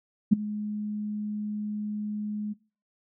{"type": "tone with ADSR envelope", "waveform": "sine", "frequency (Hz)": 210, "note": "G#3", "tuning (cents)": 19, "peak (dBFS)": -11, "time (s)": [0.31, 2.54], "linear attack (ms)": 20, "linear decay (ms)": 10, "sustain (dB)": -18, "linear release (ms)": 21, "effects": ["noise-tail reverb RT60 0.4 s tail -23 dB re dry"]}